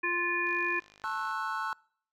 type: harmonic tone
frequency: 349.2 Hz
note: F4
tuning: in tune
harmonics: 1 / 3 / 5 / 7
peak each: -36 / -35 / -31 / -31 dBFS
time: 0.03-0.8 s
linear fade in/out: 10 ms
type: click train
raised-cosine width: 0.2 ms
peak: -36 dBFS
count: 44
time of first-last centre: 0.47-1.311 s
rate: 51.1 Hz
type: chord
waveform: triangle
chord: F# minor seventh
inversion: first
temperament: equal with one note detuned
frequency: 880 / 1085.3 / 1318.5 / 1480 Hz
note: A5 / C#6 / E6 / F#6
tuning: 0 / -37 / 0 / 0 cents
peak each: -35 dBFS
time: 1.04-1.73 s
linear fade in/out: 0 ms
effects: noise-tail reverb RT60 0.6 s tail -26 dB re dry